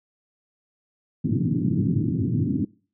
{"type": "band-pass noise", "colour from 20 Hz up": "pink", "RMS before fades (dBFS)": -23, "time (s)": [1.24, 2.65], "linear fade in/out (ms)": 5, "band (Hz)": [100, 320], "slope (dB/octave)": 48, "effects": ["noise-tail reverb RT60 0.4 s tail -23 dB re dry"]}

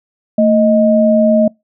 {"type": "tone pair together", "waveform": "sine", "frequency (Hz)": [224.2, 624.5], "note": ["A3", "D#5"], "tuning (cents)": [33, 6], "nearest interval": "octave + tritone", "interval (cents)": 1773, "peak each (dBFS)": -10, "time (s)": [0.38, 1.48], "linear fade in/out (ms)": 5, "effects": ["noise-tail reverb RT60 0.2 s tail -26 dB re dry"]}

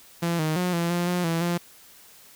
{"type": "tone with pitch steps", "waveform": "sawtooth", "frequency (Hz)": [169.9, 156.3, 179.9, 170, 174.5, 178, 165.7, 173.3], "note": ["F3", "D#3", "F#3", "F3", "F3", "F3", "E3", "F3"], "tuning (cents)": [-47, 8, -48, -46, -1, 33, 9, -13], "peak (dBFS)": -19, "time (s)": [0.22, 1.58], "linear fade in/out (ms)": 10, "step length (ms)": 170, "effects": ["white hiss -51 dBFS RMS until 2.35 s"]}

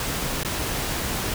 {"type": "noise with dropouts", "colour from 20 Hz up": "pink", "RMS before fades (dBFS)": -27, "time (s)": [0, 1.34], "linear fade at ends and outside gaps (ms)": 2, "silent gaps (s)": [0.434, 0.448], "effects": []}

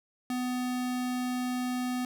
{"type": "tone", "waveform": "square", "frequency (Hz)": 250, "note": "B3", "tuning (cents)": 21, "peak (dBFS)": -30, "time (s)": [0.3, 2.05], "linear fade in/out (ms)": 2, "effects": []}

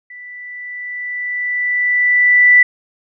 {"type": "tone with level ramp", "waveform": "sine", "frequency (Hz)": 1975.5, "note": "B6", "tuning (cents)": 0, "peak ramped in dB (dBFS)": [-32, -4], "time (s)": [0.1, 2.63], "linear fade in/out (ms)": 5, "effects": []}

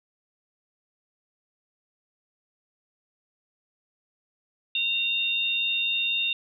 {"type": "tone pair together", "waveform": "sine", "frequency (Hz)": [2762, 3658], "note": ["F7", "A#7"], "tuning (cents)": [-20, -33], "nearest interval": "perfect fourth", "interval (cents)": 487, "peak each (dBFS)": -26, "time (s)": [4.75, 6.33], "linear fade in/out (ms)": 2, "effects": []}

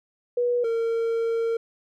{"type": "tone pair in turn", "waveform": ["sine", "triangle"], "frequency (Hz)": [485.6, 458.3], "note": ["B4", "A#4"], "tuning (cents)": [-29, -29], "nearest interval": "minor second", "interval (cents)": 100, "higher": "first", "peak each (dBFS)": -20, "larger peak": "neither", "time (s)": [[0.37, 0.64], [0.64, 1.57]], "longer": "second", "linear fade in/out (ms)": 5, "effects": []}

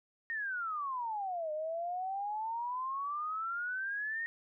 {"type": "exponential two-way sweep", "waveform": "sine", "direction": "down then up", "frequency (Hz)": [1864.7, 605, 1864.7], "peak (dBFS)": -34, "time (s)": [0.3, 4.26], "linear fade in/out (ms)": 0, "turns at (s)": 1.52, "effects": []}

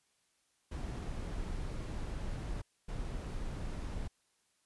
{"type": "noise bursts at uneven times", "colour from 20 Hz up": "brown", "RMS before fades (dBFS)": -39, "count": 2, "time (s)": [[0.71, 2.62], [2.88, 4.08]], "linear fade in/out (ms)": 10, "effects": ["white hiss -75 dBFS RMS until 4.65 s", "resampled to 24000 Hz"]}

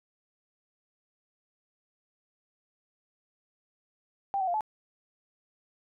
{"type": "tone with pitch steps", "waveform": "sine", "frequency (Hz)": [790, 756, 699, 861], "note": ["G5", "F#5", "F5", "A5"], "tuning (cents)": [13, 37, 1, -38], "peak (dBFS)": -26, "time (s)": [4.34, 4.608], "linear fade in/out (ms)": 0, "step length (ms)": 67, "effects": []}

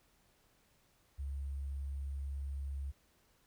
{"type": "tone with sample-and-hold", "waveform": "sine", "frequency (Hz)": 69.2, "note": "C#2", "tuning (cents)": -2, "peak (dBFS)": -37, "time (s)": [1.18, 2.92], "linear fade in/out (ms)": 20, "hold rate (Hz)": 8820, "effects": ["pink hiss -71 dBFS RMS until 3.46 s"]}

